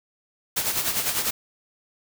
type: noise with tremolo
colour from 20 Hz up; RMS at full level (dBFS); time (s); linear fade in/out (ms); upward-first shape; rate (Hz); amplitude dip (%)
white; -23; 0.56-1.31; 10; sine; 10; 60
effects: none